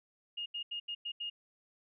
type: tone bursts at uneven times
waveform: sine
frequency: 2847 Hz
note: F7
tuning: 33 cents sharp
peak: -36 dBFS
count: 6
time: 0.37-0.46 / 0.54-0.63 / 0.71-0.8 / 0.88-0.95 / 1.05-1.12 / 1.2-1.3 s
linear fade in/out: 10 ms
effects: none